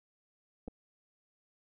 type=clicks; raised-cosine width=2 ms; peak=-30 dBFS; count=2; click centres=0.678 / 0.682 s; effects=none